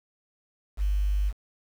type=tone with quantisation; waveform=sine; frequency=50 Hz; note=G1; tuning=35 cents sharp; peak=-22 dBFS; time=0.77-1.33 s; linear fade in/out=50 ms; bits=8; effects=none